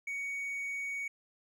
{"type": "tone", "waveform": "triangle", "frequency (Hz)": 2239, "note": "C#7", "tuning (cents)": 17, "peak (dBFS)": -33, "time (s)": [0.07, 1.08], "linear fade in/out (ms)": 5, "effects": []}